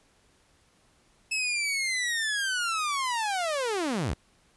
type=linear sweep; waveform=sawtooth; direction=down; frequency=2613 to 48.44 Hz; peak=-23 dBFS; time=1.31-4.14 s; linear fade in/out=10 ms; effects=pink hiss -64 dBFS RMS until 4.56 s + resampled to 24000 Hz

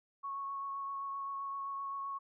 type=tone with vibrato; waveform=sine; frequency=1104 Hz; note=C#6; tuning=7 cents flat; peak=-37 dBFS; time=0.23-2.19 s; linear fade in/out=20 ms; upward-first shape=triangle; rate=7.7 Hz; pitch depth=14 cents each way; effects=none

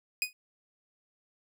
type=tone with exponential decay; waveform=sawtooth; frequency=2489 Hz; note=D#7; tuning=in tune; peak=-20 dBFS; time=0.22-0.33 s; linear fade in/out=1 ms; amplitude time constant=23 ms; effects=none

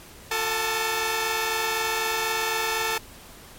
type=tone cluster; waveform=10% pulse; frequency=361.2 / 447 / 870 / 1239 Hz; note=F#4 / A4 / A5 / D#6; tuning=-42 / +27 / -20 / -8 cents; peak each=-27 / -18 / -20 / -27 dBFS; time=0.31-2.98 s; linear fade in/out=5 ms; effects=pink hiss -46 dBFS RMS until 3.58 s + MP3 64 kbps

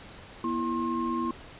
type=tone cluster; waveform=sine; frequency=241.7 / 331.8 / 1067 Hz; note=B3 / E4 / C6; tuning=-37 / +11 / +34 cents; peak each=-31 / -31 / -31 dBFS; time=0.44-1.31 s; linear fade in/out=2 ms; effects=pink hiss -47 dBFS RMS until 1.59 s + resampled to 8000 Hz

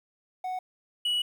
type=tone pair in turn; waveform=triangle; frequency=740 / 2932 Hz; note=F#5 / F#7; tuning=0 / -16 cents; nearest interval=2 octaves; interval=2384 cents; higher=second; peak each=-28 / -23 dBFS; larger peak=second; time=0.44-0.59 / 1.05-1.22 s; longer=second; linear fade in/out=5 ms; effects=10-bit

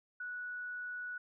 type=tone; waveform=sine; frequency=1472 Hz; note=F#6; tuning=9 cents flat; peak=-39 dBFS; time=0.2-1.18 s; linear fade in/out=5 ms; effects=none

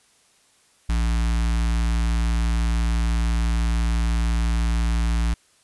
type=tone with notch filter; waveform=square; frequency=57 Hz; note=A#1; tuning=38 cents flat; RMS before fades=-21 dBFS; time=0.89-5.34 s; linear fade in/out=5 ms; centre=480 Hz; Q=0.69; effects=white hiss -59 dBFS RMS until 5.63 s + resampled to 24000 Hz

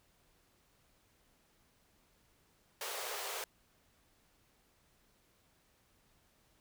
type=high-pass noise; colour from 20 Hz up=pink; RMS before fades=-41 dBFS; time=2.81-3.44 s; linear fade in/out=2 ms; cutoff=390 Hz; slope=96 dB/octave; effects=pink hiss -71 dBFS RMS until 6.6 s

